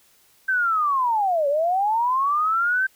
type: linear two-way sweep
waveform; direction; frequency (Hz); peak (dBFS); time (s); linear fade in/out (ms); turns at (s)
sine; down then up; 1568 to 551 to 1568; -18; 0.48-2.87; 10; 1.48
effects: white hiss -58 dBFS RMS until 2.95 s